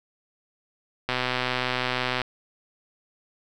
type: click train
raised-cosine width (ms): 0.3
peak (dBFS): -9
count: 143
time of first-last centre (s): 1.09-2.217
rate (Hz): 126
effects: none